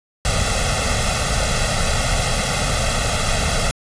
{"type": "noise with comb filter", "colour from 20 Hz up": "pink", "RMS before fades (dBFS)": -19, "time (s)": [0.25, 3.71], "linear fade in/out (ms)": 0, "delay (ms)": 1.5, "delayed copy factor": 0.85, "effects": ["resampled to 22050 Hz"]}